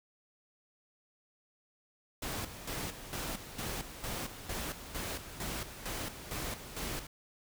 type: noise with tremolo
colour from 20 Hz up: pink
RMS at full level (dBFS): -38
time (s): 2.22-7.07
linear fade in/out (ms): 5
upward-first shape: square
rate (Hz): 2.2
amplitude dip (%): 65
effects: none